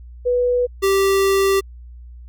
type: tone pair in turn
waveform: sine / square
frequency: 492 / 390.5 Hz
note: B4 / G4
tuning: -7 / -7 cents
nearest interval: major third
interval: 400 cents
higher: first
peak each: -14 / -14 dBFS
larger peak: neither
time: 0.25-0.67 / 0.82-1.61 s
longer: second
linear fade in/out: 20 ms
effects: added 60 Hz sine -35 dBFS peak until 2.28 s + MP3 96 kbps